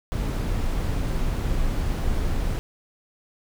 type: noise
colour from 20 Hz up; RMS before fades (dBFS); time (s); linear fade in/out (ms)
brown; -24; 0.12-2.59; 0
effects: none